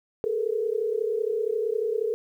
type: tone cluster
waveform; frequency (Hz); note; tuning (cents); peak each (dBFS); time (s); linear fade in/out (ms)
sine; 414.2 / 445.1 / 480; G#4 / A4 / B4; -5 / +20 / -49; -29 / -26 / -31; 0.24-2.14; 0
effects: 10-bit